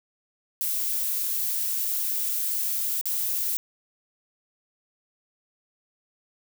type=noise with dropouts; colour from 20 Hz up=violet; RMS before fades=-27 dBFS; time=0.61-3.57 s; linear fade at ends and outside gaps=0 ms; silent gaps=3.012-3.056 s; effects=none